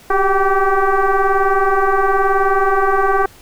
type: tone with frequency modulation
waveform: sine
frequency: 378.5 Hz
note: F#4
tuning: 39 cents sharp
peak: -11 dBFS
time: 0.1-3.26 s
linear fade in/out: 5 ms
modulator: 388 Hz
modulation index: 2.9
effects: pink hiss -44 dBFS RMS until 3.41 s